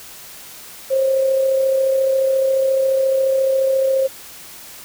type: tone with amplitude modulation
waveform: sine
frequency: 533 Hz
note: C5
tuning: 32 cents sharp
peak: -12 dBFS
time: 0.9-4.08 s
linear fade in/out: 20 ms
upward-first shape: sine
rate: 34.3 Hz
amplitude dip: 35%
effects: white hiss -38 dBFS RMS until 4.84 s